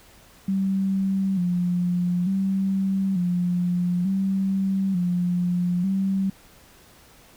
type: tone with vibrato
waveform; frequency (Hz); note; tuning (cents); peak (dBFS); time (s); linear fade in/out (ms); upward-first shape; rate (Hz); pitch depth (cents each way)
sine; 185; F#3; 0; -20; 0.48-6.3; 5; square; 0.56; 74
effects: pink hiss -52 dBFS RMS until 7.36 s